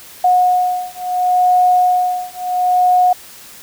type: beating tone pair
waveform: sine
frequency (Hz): 726 / 726.72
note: F#5 / F#5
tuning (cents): -33 / -31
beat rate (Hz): 0.72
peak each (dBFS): -14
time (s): 0.24-3.13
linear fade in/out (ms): 5
effects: white hiss -38 dBFS RMS until 3.62 s